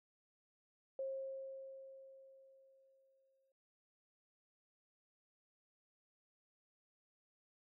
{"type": "tone with exponential decay", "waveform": "sine", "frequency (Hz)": 536, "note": "C5", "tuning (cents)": 42, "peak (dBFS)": -38, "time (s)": [0.99, 3.52], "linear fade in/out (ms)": 2, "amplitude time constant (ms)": 550, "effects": []}